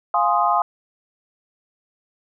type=chord; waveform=sine; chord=F minor seventh; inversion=none; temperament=equal; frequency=698.5 / 830.6 / 1046.5 / 1244.5 Hz; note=F5 / Ab5 / C6 / Eb6; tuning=0 / 0 / 0 / 0 cents; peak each=-21 dBFS; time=0.14-0.62 s; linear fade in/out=2 ms; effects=none